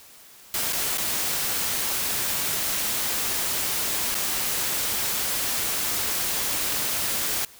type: noise with dropouts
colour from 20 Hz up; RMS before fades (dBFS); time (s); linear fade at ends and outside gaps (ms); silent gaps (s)
white; -26; 0.54-7.45; 2; 0.726-0.73 / 0.975-0.981 / 4.146-4.15
effects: white hiss -49 dBFS RMS until 7.59 s